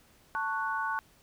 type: chord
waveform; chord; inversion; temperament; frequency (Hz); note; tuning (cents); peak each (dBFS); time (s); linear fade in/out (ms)
sine; F# minor; first; just; 888 / 1110 / 1480; A5 / C#6 / F#6; +16 / +2 / 0; -34 / -34 / -33; 0.35-0.99; 0
effects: pink hiss -62 dBFS RMS until 1.22 s